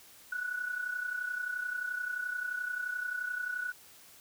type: tone with amplitude modulation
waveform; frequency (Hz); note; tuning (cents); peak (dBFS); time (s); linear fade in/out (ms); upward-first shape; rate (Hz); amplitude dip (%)
sine; 1475; F#6; -6; -30; 0.32-3.72; 5; sine; 31.5; 65
effects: white hiss -56 dBFS RMS until 4.2 s